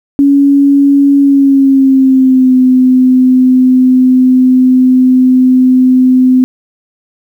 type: tone with pitch glide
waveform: sine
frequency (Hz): 280.4 to 255.6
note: C#4 to C4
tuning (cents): +20 to -40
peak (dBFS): -3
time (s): 0.19-6.44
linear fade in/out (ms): 0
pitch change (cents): -160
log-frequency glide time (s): 1.19-2.54
effects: 7-bit